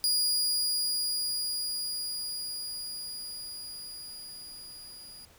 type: tone with level ramp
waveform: sawtooth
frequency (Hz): 4872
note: D#8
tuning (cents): -37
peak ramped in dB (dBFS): -21 to -43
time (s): 0.04-5.25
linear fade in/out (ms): 0
effects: pink hiss -58 dBFS RMS until 5.38 s